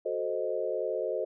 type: chord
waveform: sine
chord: F# diminished seventh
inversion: none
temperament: equal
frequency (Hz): 370 / 440 / 523.3 / 622.3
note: F#4 / A4 / C5 / Eb5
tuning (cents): 0 / 0 / 0 / 0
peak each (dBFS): -36 / -34 / -33 / -34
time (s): 0.05-1.25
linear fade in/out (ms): 10
effects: none